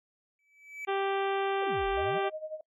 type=tone with exponential growth; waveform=triangle; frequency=2300 Hz; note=D7; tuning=37 cents flat; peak=-33 dBFS; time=0.39-0.85 s; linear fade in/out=1 ms; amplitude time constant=100 ms
type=harmonic tone; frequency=392 Hz; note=G4; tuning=in tune; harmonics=1 / 2 / 3 / 4 / 5 / 6 / 7 / 8 / 9; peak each=-30 / -32 / -37 / -40 / -44 / -44 / -45 / -46 / -50 dBFS; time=0.87-2.3 s; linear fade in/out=20 ms
type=exponential two-way sweep; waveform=sine; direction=down then up; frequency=622.3 to 36.22 to 204.8 Hz; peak=-39 dBFS; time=1.61-2.19 s; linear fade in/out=20 ms; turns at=1.88 s
type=tone with tremolo; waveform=sine; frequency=622.3 Hz; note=D#5; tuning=in tune; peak=-33 dBFS; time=1.97-2.61 s; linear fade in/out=5 ms; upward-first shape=sine; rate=11 Hz; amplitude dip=80%
effects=noise-tail reverb RT60 0.1 s tail -25 dB re dry